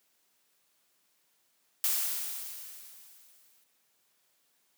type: noise with exponential decay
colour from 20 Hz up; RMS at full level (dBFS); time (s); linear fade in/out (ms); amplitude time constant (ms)
blue; -27; 1.84-3.64; 1; 390
effects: white hiss -72 dBFS RMS until 4.77 s + high-pass 150 Hz 12 dB/octave